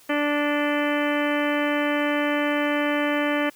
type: harmonic tone with a mistuned harmonic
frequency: 292.9 Hz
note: D4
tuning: 5 cents flat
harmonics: 1 / 2 / 3 / 4 / 5 / 6 / 7 / 8 / 9 / 10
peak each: -24 / -26 / -33 / -32 / -34 / -30 / -33 / -35 / -38 / -37 dBFS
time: 0.09-3.5 s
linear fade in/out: 10 ms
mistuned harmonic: 10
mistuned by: +65 cents
effects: white hiss -53 dBFS RMS until 3.55 s + high-pass 80 Hz 12 dB/octave